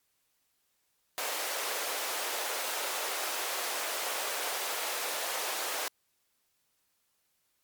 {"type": "high-pass noise", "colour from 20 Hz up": "pink", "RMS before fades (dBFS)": -34, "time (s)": [1.18, 5.88], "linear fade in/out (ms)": 0, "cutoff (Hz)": 470, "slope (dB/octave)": 24, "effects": ["white hiss -75 dBFS RMS until 7.63 s", "MP3 96 kbps"]}